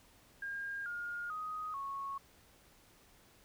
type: tone with pitch steps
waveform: sine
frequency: 1613 / 1420.5 / 1251 / 1101.7 Hz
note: G6 / F6 / D#6 / C#6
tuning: +49 / +29 / +9 / -11 cents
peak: -38 dBFS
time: 0.42-2.18 s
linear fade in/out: 5 ms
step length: 440 ms
effects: pink hiss -64 dBFS RMS until 3.44 s